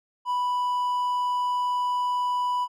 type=tone; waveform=triangle; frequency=987.8 Hz; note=B5; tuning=in tune; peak=-21 dBFS; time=0.25-2.68 s; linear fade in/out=50 ms; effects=none